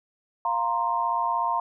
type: chord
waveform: sine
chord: F suspended fourth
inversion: none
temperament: just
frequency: 698.5 / 931.3 / 1047.7 Hz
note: F5 / Bb5 / C6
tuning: 0 / -2 / +2 cents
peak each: -30 / -25 / -27 dBFS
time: 0.45-1.6 s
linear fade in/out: 2 ms
effects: none